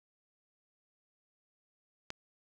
click, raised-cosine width 0.2 ms, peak -21 dBFS, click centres 2.104 s, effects none

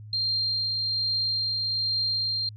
sine tone with tremolo, 4186 Hz, C8, in tune, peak -23 dBFS, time 0.13-2.49 s, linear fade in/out 2 ms, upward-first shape triangle, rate 1.2 Hz, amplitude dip 25%, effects added 106 Hz sine -40 dBFS peak until 2.56 s

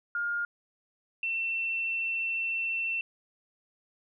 sine tone pair in turn, 1415 / 2693 Hz, F6 / E7, +22 / +36 cents, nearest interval major seventh, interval 1114 cents, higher second, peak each -28 dBFS, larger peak neither, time 0.15-0.45 / 1.23-3.01 s, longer second, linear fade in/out 2 ms, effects none

